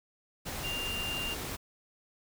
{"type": "tone in noise", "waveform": "sine", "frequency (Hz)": 2794, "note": "F7", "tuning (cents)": 0, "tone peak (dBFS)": -34, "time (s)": [0.63, 1.35], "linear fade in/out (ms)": 20, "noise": "pink", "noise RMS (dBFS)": -38, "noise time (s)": [0.45, 1.57], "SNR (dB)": 1, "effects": []}